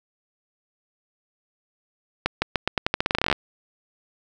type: accelerating click train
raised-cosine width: 0.3 ms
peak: -4 dBFS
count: 19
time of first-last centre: 2.26-3.327 s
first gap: 160 ms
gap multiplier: 0.86
effects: none